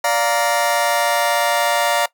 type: chord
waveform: sawtooth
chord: Bb major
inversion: first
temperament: just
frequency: 582.7 / 699.2 / 932.3 Hz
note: D5 / F5 / Bb5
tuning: -14 / +2 / 0 cents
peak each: -16 dBFS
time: 0.04-2.06 s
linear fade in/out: 5 ms
effects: noise-tail reverb RT60 0.1 s tail -19 dB re dry

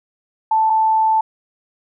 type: tone pair in turn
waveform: sine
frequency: 880 / 880 Hz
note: A5 / A5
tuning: 0 / 0 cents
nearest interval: unison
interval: 0 cents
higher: neither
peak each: -12 dBFS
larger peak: neither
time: 0.51-0.7 / 0.7-1.21 s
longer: second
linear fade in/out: 5 ms
effects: none

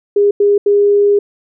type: tone bursts at uneven times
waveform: sine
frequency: 407.4 Hz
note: G#4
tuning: 33 cents flat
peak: -7 dBFS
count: 3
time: 0.16-0.31 / 0.4-0.58 / 0.66-1.19 s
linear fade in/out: 5 ms
effects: none

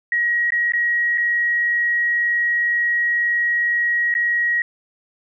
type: tone with dropouts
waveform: sine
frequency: 1899 Hz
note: A#6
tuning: 32 cents sharp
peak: -16 dBFS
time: 0.12-4.62 s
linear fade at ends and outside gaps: 2 ms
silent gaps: 0.505-0.521 / 0.721-0.735 / 1.176-1.18 / 4.141-4.151 s
effects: none

